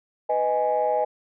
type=chord; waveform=sine; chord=G# minor; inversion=first; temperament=just; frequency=498.4 / 623 / 830.6 Hz; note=B4 / D#5 / G#5; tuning=+16 / +2 / 0 cents; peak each=-25 / -23 / -23 dBFS; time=0.29-1.05 s; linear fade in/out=10 ms; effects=tanh soft clip ceiling -13 dBFS